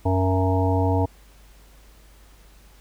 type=harmonic tone with a mistuned harmonic; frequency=93.1 Hz; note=F#2; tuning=11 cents sharp; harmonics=1 / 3 / 5 / 7 / 9 / 10; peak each=-20 / -25 / -27 / -28 / -30 / -30 dBFS; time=0.05-1.06 s; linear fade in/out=10 ms; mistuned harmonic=7; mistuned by=+35 cents; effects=added 50 Hz sine -49 dBFS peak until 2.8 s + pink hiss -55 dBFS RMS until 2.8 s